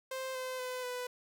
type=tone with pitch steps; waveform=sawtooth; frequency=523.3 / 514.3 / 505.5 / 496.8 Hz; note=C5 / C5 / B4 / B4; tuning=0 / -30 / +40 / +10 cents; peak=-33 dBFS; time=0.11-1.07 s; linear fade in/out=5 ms; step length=240 ms; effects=none